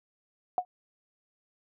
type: tone with exponential decay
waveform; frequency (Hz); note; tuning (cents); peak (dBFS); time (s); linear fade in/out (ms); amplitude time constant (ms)
sine; 727; F#5; -31; -19; 0.58-0.65; 1; 15
effects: none